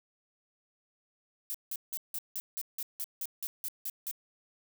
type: noise bursts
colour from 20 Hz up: violet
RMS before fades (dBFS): -36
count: 13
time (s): 1.5-4.112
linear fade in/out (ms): 0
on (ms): 44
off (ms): 170
effects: none